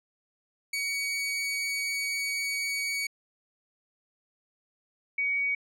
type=tone pair in turn; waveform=sawtooth / sine; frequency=2252 / 2252 Hz; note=C#7 / C#7; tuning=+27 / +27 cents; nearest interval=unison; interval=0 cents; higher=neither; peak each=-25 dBFS; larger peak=neither; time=0.73-3.07 / 5.18-5.55 s; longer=first; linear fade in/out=5 ms; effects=low-pass 11000 Hz 12 dB/octave